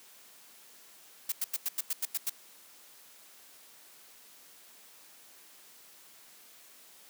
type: noise bursts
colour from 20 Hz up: blue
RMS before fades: -31 dBFS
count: 9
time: 1.29-2.297 s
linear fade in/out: 5 ms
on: 31 ms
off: 91 ms
effects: white hiss -56 dBFS RMS until 7.09 s + high-pass 200 Hz 12 dB/octave